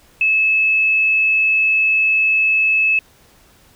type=tone; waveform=sine; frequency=2600 Hz; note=E7; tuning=24 cents flat; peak=-12 dBFS; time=0.21-2.99 s; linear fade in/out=2 ms; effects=pink hiss -51 dBFS RMS until 3.75 s